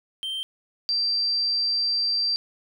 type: tone pair in turn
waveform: triangle / sine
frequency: 3136 / 4699 Hz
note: G7 / D8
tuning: 0 / 0 cents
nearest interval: perfect fifth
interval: 700 cents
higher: second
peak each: -26 / -21 dBFS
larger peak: second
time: 0.23-0.43 / 0.89-2.36 s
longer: second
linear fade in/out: 0 ms
effects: none